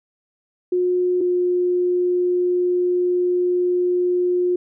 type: tone pair in turn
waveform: sine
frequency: 360.5 / 357.8 Hz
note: F#4 / F4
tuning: -45 / +42 cents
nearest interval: unison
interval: 13 cents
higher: first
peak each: -16 dBFS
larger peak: neither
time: 0.72-1.21 / 1.21-4.56 s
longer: second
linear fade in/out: 5 ms
effects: none